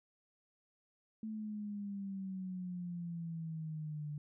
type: exponential sweep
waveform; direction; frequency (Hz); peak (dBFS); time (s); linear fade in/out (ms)
sine; down; 220 to 146.83; -39; 1.23-4.18; 2
effects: none